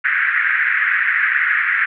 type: band-pass noise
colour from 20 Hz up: white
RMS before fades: -17 dBFS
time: 0.04-1.86 s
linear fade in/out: 10 ms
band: 1500 to 2000 Hz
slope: 48 dB/octave
effects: none